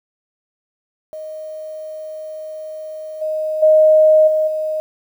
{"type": "tone with level steps", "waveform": "sine", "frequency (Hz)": 622.3, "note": "D#5", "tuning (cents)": 0, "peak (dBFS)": [-27, -18, -7, -13, -18], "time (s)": [1.13, 4.8], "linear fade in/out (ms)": 0, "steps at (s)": [3.21, 3.62, 4.27, 4.47], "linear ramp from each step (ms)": 10, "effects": ["8-bit"]}